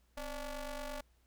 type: ring-modulated tone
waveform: sawtooth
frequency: 284.6 Hz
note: C#4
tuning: 46 cents sharp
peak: -33 dBFS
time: 0.17-1.01 s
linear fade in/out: 5 ms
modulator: 309 Hz
effects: added 60 Hz sine -68 dBFS peak until 1.26 s + pink hiss -75 dBFS RMS until 1.26 s